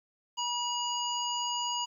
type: harmonic tone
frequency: 964 Hz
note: B5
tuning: 42 cents flat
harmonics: 1 / 3 / 5 / 7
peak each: -33 / -34 / -40 / -39 dBFS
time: 0.37-1.86 s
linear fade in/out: 20 ms
effects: 11-bit